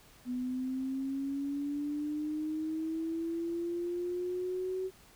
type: linear sweep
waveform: sine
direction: up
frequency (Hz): 246.9 to 377.6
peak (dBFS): -32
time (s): 0.25-4.91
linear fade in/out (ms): 50
effects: pink hiss -59 dBFS RMS until 5.15 s